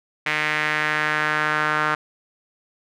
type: tone with band-pass filter sweep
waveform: sawtooth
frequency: 152.6 Hz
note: D#3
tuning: 33 cents flat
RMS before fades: -22 dBFS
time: 0.26-1.95 s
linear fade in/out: 5 ms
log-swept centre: 2100 to 1400 Hz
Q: 2.9
effects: none